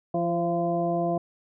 harmonic tone with a mistuned harmonic, 171.1 Hz, F3, 35 cents flat, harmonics 1 / 2 / 3 / 4 / 6, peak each -29 / -29 / -33 / -26 / -40 dBFS, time 0.14-1.18 s, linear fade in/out 5 ms, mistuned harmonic 3, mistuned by +34 cents, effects none

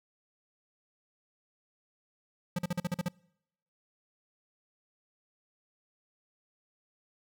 square tone bursts, 177 Hz, F3, 23 cents sharp, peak -29 dBFS, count 8, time 2.56-3.085 s, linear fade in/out 5 ms, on 28 ms, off 43 ms, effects noise-tail reverb RT60 0.8 s tail -26 dB re dry

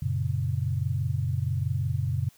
sine chord, F# major, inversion none, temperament equal with one note detuned, 92.5 / 117.35 / 138.59 Hz, F#2 / A#2 / C#3, 0 / +12 / 0 cents, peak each -29 dBFS, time 0.02-2.29 s, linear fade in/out 5 ms, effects white hiss -59 dBFS RMS until 2.37 s

